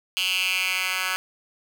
10% pulse tone with high-pass filter sweep, 186 Hz, F#3, 9 cents sharp, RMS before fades -25 dBFS, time 0.17-1.16 s, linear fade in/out 0 ms, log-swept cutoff 3000 to 1700 Hz, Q 4.2, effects none

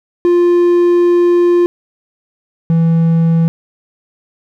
triangle tone pair in turn, 349.7 / 165.04 Hz, F4 / E3, +2 / +2 cents, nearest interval octave + minor second, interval 1300 cents, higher first, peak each -5 / -6 dBFS, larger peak first, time 0.25-1.66 / 2.7-3.48 s, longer first, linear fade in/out 0 ms, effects none

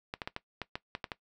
clicks, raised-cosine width 0.3 ms, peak -19 dBFS, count 9, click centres 0.139 / 0.218 / 0.275 / 0.364 / 0.617 / 0.755 / 0.951 / 1.042 / 1.118 s, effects noise-tail reverb RT60 0.1 s tail -18 dB re dry

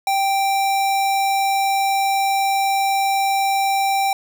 square tone, 784 Hz, G5, in tune, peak -17 dBFS, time 0.07-4.13 s, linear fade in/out 2 ms, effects none

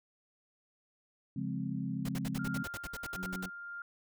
sine chord, Db major seventh, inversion none, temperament equal, 138.59 / 174.61 / 207.7 / 261.6 Hz, Db3 / F3 / Ab3 / C4, 0 / 0 / 0 / 0 cents, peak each -39 dBFS, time 1.36-2.63 s, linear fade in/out 5 ms
pink noise bursts, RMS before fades -42 dBFS, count 15, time 2.05-3.46 s, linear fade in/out 5 ms, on 38 ms, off 60 ms
sine tone with tremolo, 1400 Hz, F6, 4 cents sharp, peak -39 dBFS, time 2.39-3.82 s, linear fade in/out 2 ms, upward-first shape sine, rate 1.5 Hz, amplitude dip 35%
harmonic tone, 92.9 Hz, F#2, 7 cents sharp, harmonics 2 / 3 / 4, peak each -39 / -51 / -52 dBFS, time 3.15-3.5 s, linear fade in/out 50 ms
effects none

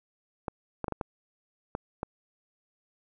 clicks, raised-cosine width 1 ms, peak -17 dBFS, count 7, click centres 0.482 / 0.843 / 0.882 / 0.923 / 1.012 / 1.751 / 2.031 s, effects none

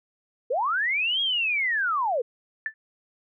sine linear two-way sweep, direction up then down, 440 to 3309 to 440 Hz, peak -22 dBFS, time 0.5-2.22 s, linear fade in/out 10 ms, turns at 1.21 s
sine tone with exponential decay, 1760 Hz, A6, in tune, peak -21 dBFS, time 2.66-2.74 s, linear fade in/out 1 ms, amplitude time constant 17 ms
effects none

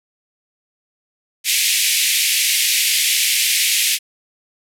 pink band-pass noise, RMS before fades -17 dBFS, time 1.44-3.99 s, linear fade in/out 50 ms, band 2100 to 14000 Hz, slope 48 dB/octave, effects none

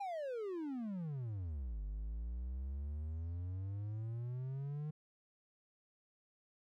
triangle exponential two-way sweep, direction down then up, 825 to 49 to 154.2 Hz, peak -37 dBFS, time 0-4.91 s, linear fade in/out 10 ms, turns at 1.82 s, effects none

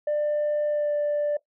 sine tone with pitch glide, 595 to 588.8 Hz, D5 to D5, +22 to +4 cents, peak -20 dBFS, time 0.07-1.37 s, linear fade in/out 5 ms, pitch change -18 cents, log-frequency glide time 0.68-0.93 s, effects noise-tail reverb RT60 0.1 s tail -18 dB re dry + tanh soft clip ceiling -20 dBFS

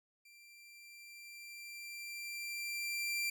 sawtooth tone with level ramp, 2361 Hz, D7, 9 cents sharp, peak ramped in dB -55 to -30 dBFS, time 0.25-3.3 s, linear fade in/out 5 ms, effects none

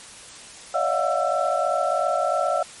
sine tone cluster, 569 / 624 / 691 / 734 / 1335 Hz, C#5 / D#5 / F5 / F#5 / E6, +45 / +5 / -19 / -14 / +22 cents, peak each -26 dBFS, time 0.74-2.63 s, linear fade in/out 5 ms, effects white hiss -42 dBFS RMS until 2.8 s + MP3 48 kbps

